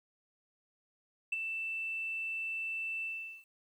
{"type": "tone with ADSR envelope", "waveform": "sine", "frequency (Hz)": 2660, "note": "E7", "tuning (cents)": 15, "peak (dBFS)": -26, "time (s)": [1.32, 3.45], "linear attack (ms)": 8, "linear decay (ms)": 20, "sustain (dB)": -8, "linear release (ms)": 420, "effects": ["tanh soft clip ceiling -27 dBFS", "11-bit"]}